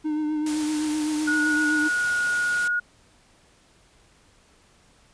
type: tone with vibrato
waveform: triangle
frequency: 305 Hz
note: D#4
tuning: 34 cents flat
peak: -21 dBFS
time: 0.04-1.89 s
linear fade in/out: 20 ms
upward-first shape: triangle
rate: 7.8 Hz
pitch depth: 33 cents each way
type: noise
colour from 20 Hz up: white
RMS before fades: -34 dBFS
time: 0.46-2.68 s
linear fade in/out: 5 ms
type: tone with pitch glide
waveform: sine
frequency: 1455 to 1444.1 Hz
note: F#6 to F#6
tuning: -29 to -42 cents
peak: -21 dBFS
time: 1.27-2.8 s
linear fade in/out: 10 ms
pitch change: -13 cents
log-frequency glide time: 1.76-2.17 s
effects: pink hiss -58 dBFS RMS until 5.13 s + resampled to 22050 Hz